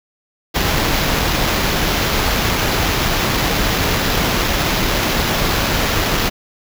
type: noise with sample-and-hold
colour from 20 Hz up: pink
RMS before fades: -17 dBFS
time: 0.54-6.3 s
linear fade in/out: 20 ms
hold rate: 8820 Hz
effects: none